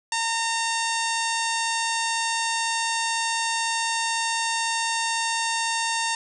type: harmonic tone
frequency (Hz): 914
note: A#5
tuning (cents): -34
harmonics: 1 / 2 / 3 / 4 / 5 / 6 / 7 / 8 / 9 / 10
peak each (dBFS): -27 / -30 / -32 / -33 / -34 / -35 / -35 / -36 / -37 / -37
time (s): 0.12-6.15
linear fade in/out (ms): 2
effects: none